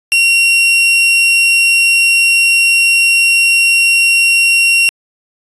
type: tone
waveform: 40% pulse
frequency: 2746 Hz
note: F7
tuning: 30 cents flat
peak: -6 dBFS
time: 0.12-4.89 s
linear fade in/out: 0 ms
effects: resampled to 24000 Hz